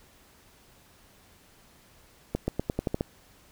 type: accelerating click train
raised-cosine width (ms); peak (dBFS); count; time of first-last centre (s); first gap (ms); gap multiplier
2; -13; 8; 2.35-3.009; 130; 0.89
effects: pink hiss -58 dBFS RMS until 3.51 s